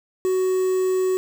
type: tone with quantisation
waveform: triangle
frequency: 372.6 Hz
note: F#4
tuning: 12 cents sharp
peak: -16 dBFS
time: 0.25-1.17 s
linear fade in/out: 0 ms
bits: 6
effects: none